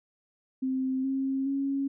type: tone with pitch steps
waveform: sine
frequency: 261.6 / 268.3 / 275.2 Hz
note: C4 / C4 / C#4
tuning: 0 / +44 / -12 cents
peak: -26 dBFS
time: 0.62-1.88 s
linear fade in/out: 10 ms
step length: 420 ms
effects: none